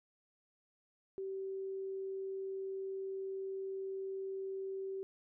sine tone, 385.6 Hz, G4, 28 cents flat, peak -38 dBFS, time 1.18-5.03 s, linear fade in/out 0 ms, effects none

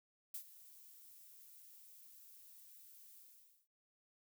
violet noise with ADSR envelope, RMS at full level -44 dBFS, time 0.34-3.68 s, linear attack 5 ms, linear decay 86 ms, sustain -16 dB, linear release 500 ms, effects none

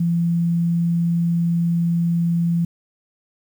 sine tone, 169.9 Hz, F3, 47 cents flat, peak -16 dBFS, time 0-2.65 s, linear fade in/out 5 ms, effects 8-bit

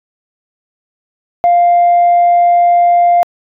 sine tone, 698.5 Hz, F5, in tune, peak -4 dBFS, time 1.44-3.23 s, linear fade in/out 0 ms, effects tanh soft clip ceiling -3 dBFS

